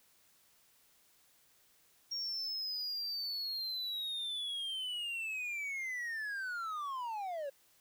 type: linear sweep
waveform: triangle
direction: down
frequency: 5588 to 537 Hz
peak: -35 dBFS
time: 2.11-7.5 s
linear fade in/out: 10 ms
effects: white hiss -68 dBFS RMS until 7.8 s